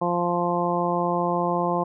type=harmonic tone; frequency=174.61 Hz; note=F3; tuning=in tune; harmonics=1 / 2 / 3 / 4 / 5 / 6; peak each=-28 / -28 / -28 / -28 / -28 / -28 dBFS; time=0.01-1.84 s; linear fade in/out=10 ms; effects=none